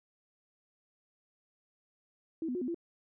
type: tone with pitch steps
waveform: sine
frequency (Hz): 325.2 / 249.3 / 360.2 / 251.4 / 339.1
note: E4 / B3 / F#4 / B3 / E4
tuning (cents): -23 / +16 / -46 / +31 / +49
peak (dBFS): -32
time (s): 2.42-2.745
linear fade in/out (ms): 2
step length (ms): 65
effects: none